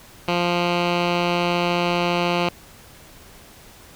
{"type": "tone with low-pass filter", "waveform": "10% pulse", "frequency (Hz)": 174.61, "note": "F3", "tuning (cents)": 0, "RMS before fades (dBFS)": -21, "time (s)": [0.28, 2.49], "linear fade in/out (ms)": 2, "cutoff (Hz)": 3400, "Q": 2, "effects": ["pink hiss -46 dBFS RMS until 3.95 s"]}